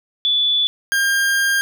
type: tone pair in turn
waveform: sine / 40% pulse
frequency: 3459 / 1604.8 Hz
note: A7 / G6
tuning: -30 / +40 cents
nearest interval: octave + minor second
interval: 1330 cents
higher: first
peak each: -14 dBFS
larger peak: neither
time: 0.25-0.67 / 0.92-1.61 s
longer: second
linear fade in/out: 0 ms
effects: none